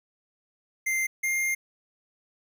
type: tone pair in turn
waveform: square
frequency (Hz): 2090 / 2114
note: C7 / C7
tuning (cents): -2 / +17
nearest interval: unison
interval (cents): 19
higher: second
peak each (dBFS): -25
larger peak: neither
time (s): 0.86-1.07 / 1.23-1.55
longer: second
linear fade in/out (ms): 10
effects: 11-bit